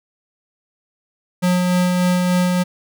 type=tone with tremolo; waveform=square; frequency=180 Hz; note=F#3; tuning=47 cents flat; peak=-14 dBFS; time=1.42-2.64 s; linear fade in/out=20 ms; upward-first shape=sine; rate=3.4 Hz; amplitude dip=25%; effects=none